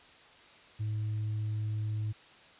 sine tone with tanh clipping, 107.2 Hz, A2, 45 cents flat, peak -31 dBFS, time 0.79-2.13 s, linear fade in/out 20 ms, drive 1 dB, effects white hiss -56 dBFS RMS until 2.59 s + resampled to 8000 Hz

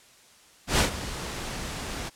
pink noise with ADSR envelope, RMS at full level -19 dBFS, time 0.67-2.1 s, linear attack 120 ms, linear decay 110 ms, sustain -15 dB, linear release 21 ms, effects white hiss -55 dBFS RMS until 2.15 s + low-pass 9000 Hz 12 dB/octave

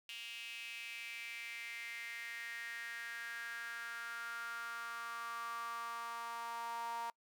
sawtooth tone with high-pass filter sweep, 233.1 Hz, A#3, in tune, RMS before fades -45 dBFS, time 0.09-7.1 s, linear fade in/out 2 ms, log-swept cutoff 2800 to 910 Hz, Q 6.5, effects noise-tail reverb RT60 0.1 s tail -25 dB re dry

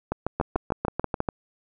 two click trains, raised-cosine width 1 ms, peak -10 / -11 dBFS, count 6 / 9, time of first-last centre 0.4-1.204 / 0.12-1.288 s, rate 6.22 / 6.85 Hz, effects none

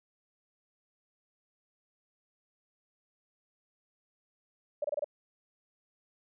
sine tone bursts, 589 Hz, D5, 5 cents sharp, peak -28 dBFS, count 5, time 4.82-5.044 s, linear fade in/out 5 ms, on 24 ms, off 26 ms, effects none

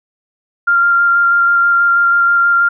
sine tone with vibrato, 1391 Hz, F6, 7 cents flat, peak -8 dBFS, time 0.67-2.69 s, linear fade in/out 10 ms, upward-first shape square, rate 6.2 Hz, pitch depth 9 cents each way, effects none

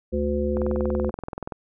harmonic tone, 72.7 Hz, D2, 17 cents flat, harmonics 1 / 3 / 5 / 7, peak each -27 / -27 / -27 / -27 dBFS, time 0.12-1.11 s, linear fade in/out 20 ms
click train, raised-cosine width 1 ms, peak -17 dBFS, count 21, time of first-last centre 0.57-1.522 s, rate 21 Hz
effects none

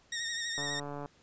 15% pulse tone with vibrato, 1857 Hz, A#6, 7 cents flat, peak -27 dBFS, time 0.12-0.8 s, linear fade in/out 5 ms, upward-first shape sine, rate 12 Hz, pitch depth 39 cents each way
click train, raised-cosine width 1 ms, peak -27 dBFS, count 70, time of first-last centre 0.58-1.059 s, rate 144 Hz
effects pink hiss -64 dBFS RMS until 1.22 s + resampled to 16000 Hz

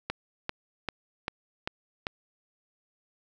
click train, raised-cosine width 0.3 ms, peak -14 dBFS, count 6, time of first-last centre 0.1-2.069 s, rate 2.54 Hz, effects none

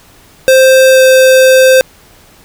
square tone with pitch glide, 524 to 520.7 Hz, C5 to C5, +2 to -8 cents, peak -3 dBFS, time 0.48-1.81 s, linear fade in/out 0 ms, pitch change -10 cents, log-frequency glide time 0.92-1.01 s, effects pink hiss -42 dBFS RMS until 2.44 s

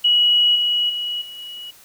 sine tone with level steps, 2918 Hz, F#7, 25 cents flat, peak -12 / -16 / -22 / -33 / -31 dBFS, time 0.04-1.71 s, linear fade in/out 10 ms, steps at 0.55 / 0.89 / 1.21 / 1.38 s, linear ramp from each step 10 ms, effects white hiss -48 dBFS RMS until 1.84 s

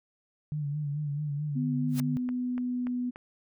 sine tone with vibrato, 146.83 Hz, D3, in tune, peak -29 dBFS, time 0.52-2.17 s, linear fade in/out 0 ms, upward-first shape sine, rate 4.6 Hz, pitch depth 56 cents each way
sine tone with pitch glide, 250 to 247.1 Hz, B3 to B3, +21 to +1 cents, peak -28 dBFS, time 1.55-3.11 s, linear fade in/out 20 ms, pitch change -20 cents, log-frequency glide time 2.03-2.98 s
white noise with exponential growth, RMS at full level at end -34 dBFS, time 1.88-2 s, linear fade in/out 2 ms, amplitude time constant 24 ms
click train, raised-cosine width 0.5 ms, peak -28 dBFS, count 5, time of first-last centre 2-3.159 s, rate 3.45 Hz
effects none

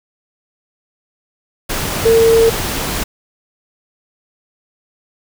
sine tone in noise, 454.5 Hz, A#4, 44 cents flat, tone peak -7 dBFS, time 2.05-2.5 s, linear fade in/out 10 ms, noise pink, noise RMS -20 dBFS, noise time 1.69-3.04 s, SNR +10 dB, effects none

